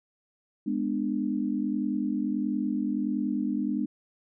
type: chord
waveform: sine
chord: G# diminished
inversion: none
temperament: just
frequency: 207.7 / 249.2 / 299 Hz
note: G#3 / B3 / D4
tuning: 0 / +16 / +31 cents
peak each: -30 dBFS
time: 0.66-3.86 s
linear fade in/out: 10 ms
effects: none